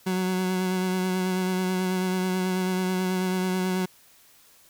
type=tone with vibrato; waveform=30% pulse; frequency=185 Hz; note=F#3; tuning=in tune; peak=-21 dBFS; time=0.06-3.86 s; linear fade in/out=10 ms; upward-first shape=sine; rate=9.2 Hz; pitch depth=20 cents each way; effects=white hiss -56 dBFS RMS until 4.69 s